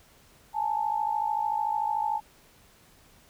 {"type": "tone pair together", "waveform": "sine", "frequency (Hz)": [838.5, 892], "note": ["G#5", "A5"], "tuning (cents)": [16, 23], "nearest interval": "minor second", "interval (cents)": 107, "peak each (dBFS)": -28, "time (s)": [0.53, 2.21], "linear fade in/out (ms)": 50, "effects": ["pink hiss -58 dBFS RMS until 3.29 s"]}